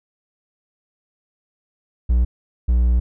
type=tone pair in turn; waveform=triangle; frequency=60.2 / 60.2 Hz; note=B1 / B1; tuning=-44 / -44 cents; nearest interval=unison; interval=0 cents; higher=neither; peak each=-11 dBFS; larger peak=neither; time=2.09-2.25 / 2.68-3 s; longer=second; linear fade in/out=10 ms; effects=none